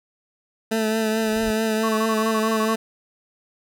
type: tone with vibrato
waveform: 20% pulse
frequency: 220 Hz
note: A3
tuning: in tune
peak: -15 dBFS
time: 0.71-2.76 s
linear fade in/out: 10 ms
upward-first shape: triangle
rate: 4.6 Hz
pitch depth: 33 cents each way
type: noise with exponential growth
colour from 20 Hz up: brown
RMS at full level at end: -33 dBFS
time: 1-1.51 s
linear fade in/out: 5 ms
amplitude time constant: 110 ms
type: tone bursts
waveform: sine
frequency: 1108.7 Hz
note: C#6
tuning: in tune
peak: -23 dBFS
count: 11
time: 1.83-2.742 s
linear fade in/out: 10 ms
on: 62 ms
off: 23 ms
effects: none